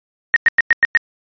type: tone bursts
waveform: sine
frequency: 1860 Hz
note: A#6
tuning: 4 cents flat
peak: -7 dBFS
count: 6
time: 0.34-0.972 s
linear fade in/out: 0 ms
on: 22 ms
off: 100 ms
effects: resampled to 11025 Hz